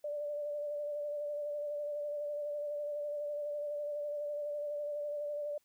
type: tone with vibrato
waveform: sine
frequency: 587.3 Hz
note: D5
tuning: in tune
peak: -35 dBFS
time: 0.04-5.58 s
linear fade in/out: 5 ms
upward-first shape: sine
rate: 12 Hz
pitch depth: 25 cents each way
effects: white hiss -75 dBFS RMS until 5.64 s